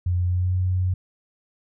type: tone with pitch glide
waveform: sine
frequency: 89.1 to 91.76 Hz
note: F2 to F#2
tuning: +35 to -14 cents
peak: -19 dBFS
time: 0.06-0.94 s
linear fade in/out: 5 ms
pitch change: +51 cents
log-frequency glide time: 0.23-0.55 s
effects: none